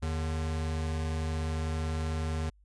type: tone pair together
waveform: square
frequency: 79.7 / 150.6 Hz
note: D#2 / D3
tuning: +42 / +44 cents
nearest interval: major seventh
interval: 1102 cents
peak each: -31 / -39 dBFS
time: 0.02-2.5 s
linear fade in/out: 10 ms
effects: added 50 Hz sine -58 dBFS peak until 2.64 s + resampled to 22050 Hz